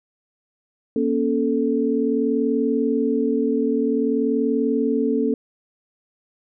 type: tone cluster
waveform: sine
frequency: 236.8 / 277.3 / 439.2 Hz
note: A#3 / C#4 / A4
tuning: +27 / +1 / -3 cents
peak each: -22 dBFS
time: 0.96-5.34 s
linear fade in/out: 2 ms
effects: none